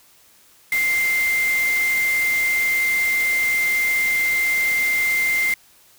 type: tone in noise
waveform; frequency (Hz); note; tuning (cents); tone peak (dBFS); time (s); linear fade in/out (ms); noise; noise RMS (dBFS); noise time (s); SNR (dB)
sine; 2093; C7; 0; -17; 0.72-5.54; 2; white; -30; 0.72-5.54; +10
effects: white hiss -53 dBFS RMS until 5.98 s